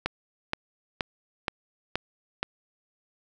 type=click train; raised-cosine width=0.3 ms; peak=-10 dBFS; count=6; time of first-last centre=0.06-2.43 s; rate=2.11 Hz; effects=none